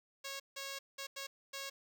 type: tone bursts at uneven times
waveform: 5% pulse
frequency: 549 Hz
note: C#5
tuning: 17 cents flat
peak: -30 dBFS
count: 5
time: 0.24-0.4 / 0.56-0.79 / 0.98-1.07 / 1.16-1.27 / 1.53-1.7 s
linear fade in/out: 10 ms
effects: none